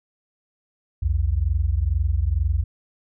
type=tone pair together; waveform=sine; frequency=61.74 / 83.93 Hz; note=B1 / E2; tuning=0 / +32 cents; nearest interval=perfect fourth; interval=532 cents; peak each=-21 dBFS; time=1.02-2.64 s; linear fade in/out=10 ms; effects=none